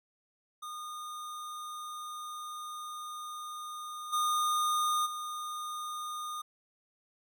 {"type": "tone with level steps", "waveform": "square", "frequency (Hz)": 1223, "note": "D#6", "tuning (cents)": -30, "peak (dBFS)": [-40, -28, -37], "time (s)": [0.62, 6.42], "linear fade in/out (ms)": 10, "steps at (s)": [4.12, 5.05], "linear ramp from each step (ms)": 20, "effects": []}